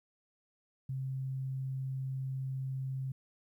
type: tone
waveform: sine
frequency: 132.7 Hz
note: C3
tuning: 25 cents sharp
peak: -34 dBFS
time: 0.89-3.12 s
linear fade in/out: 5 ms
effects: 12-bit